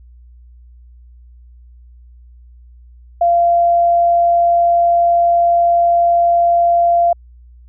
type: tone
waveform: sine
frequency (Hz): 689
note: F5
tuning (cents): -24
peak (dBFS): -9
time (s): 3.21-7.13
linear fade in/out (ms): 5
effects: added 60 Hz sine -39 dBFS peak until 7.68 s